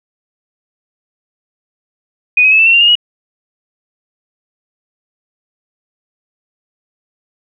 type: tone with pitch steps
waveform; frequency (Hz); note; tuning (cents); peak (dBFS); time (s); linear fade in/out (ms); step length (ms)
sine; 2480 / 2537 / 2594 / 2653 / 2714 / 2776 / 2839 / 2904; D#7 / D#7 / E7 / E7 / E7 / F7 / F7 / F#7; -6 / +33 / -28 / +10 / +50 / -11 / +28 / -33; -5; 2.37-2.954; 5; 73
effects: none